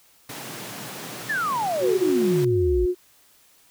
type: high-pass noise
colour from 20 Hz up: pink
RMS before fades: -36 dBFS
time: 0.29-2.45 s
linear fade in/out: 5 ms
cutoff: 110 Hz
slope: 96 dB/octave
type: exponential sweep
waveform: sine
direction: down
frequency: 1820 to 51.91 Hz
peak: -22 dBFS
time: 1.29-2.86 s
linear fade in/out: 10 ms
type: tone with pitch glide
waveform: sine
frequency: 370 to 360.9 Hz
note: F#4 to F#4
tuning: 0 to -43 cents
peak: -19 dBFS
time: 1.8-2.95 s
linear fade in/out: 50 ms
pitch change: -43 cents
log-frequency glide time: 2.05-2.16 s
effects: white hiss -57 dBFS RMS until 3.7 s